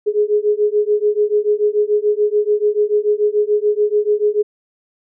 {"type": "beating tone pair", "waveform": "sine", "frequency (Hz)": [415.3, 422.2], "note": ["G#4", "G#4"], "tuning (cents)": [0, 29], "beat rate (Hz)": 6.9, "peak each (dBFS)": -16, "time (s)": [0.06, 4.43], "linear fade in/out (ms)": 20, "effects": []}